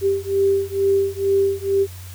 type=beating tone pair; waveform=sine; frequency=392 / 394.2 Hz; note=G4 / G4; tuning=0 / +10 cents; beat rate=2.2 Hz; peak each=-19 dBFS; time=0.01-1.87 s; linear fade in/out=50 ms; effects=added 91 Hz sine -34 dBFS peak until 2.14 s + white hiss -43 dBFS RMS until 2.14 s